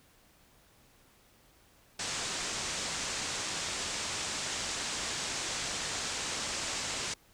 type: low-pass noise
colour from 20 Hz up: white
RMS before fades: -36 dBFS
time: 1.99-7.14 s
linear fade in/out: 5 ms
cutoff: 8100 Hz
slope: 48 dB/octave
effects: pink hiss -63 dBFS RMS until 7.33 s